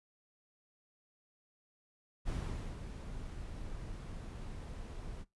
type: noise with ADSR envelope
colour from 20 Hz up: brown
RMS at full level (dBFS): -36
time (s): 2.25-5.25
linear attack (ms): 32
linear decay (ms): 470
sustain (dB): -8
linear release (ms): 41
effects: noise-tail reverb RT60 0.2 s tail -22 dB re dry + resampled to 24000 Hz